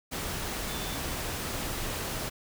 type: tone in noise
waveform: sine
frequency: 3520 Hz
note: A7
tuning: in tune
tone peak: -43 dBFS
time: 0.68-0.98 s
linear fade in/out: 20 ms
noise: pink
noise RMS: -34 dBFS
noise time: 0.11-2.3 s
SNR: -12 dB
effects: none